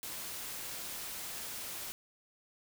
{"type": "noise", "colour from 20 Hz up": "white", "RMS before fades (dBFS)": -42, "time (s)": [0.03, 1.92], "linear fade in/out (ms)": 0, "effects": []}